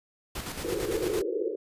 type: noise with tremolo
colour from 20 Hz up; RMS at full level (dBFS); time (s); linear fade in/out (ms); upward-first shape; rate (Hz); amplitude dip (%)
pink; -35; 0.35-1.22; 5; square; 8.9; 45
type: band-pass noise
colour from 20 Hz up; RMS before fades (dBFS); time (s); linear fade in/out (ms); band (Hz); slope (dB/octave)
white; -30; 0.64-1.56; 10; 320 to 510; 96
effects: resampled to 32000 Hz